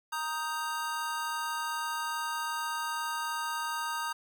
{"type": "chord", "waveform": "square", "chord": "Eb major", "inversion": "second", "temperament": "equal", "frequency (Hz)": [932.3, 1244.5, 1568], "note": ["Bb5", "Eb6", "G6"], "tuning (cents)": [0, 0, 0], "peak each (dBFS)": [-36, -37, -39], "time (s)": [0.12, 4.13], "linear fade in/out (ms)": 10, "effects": []}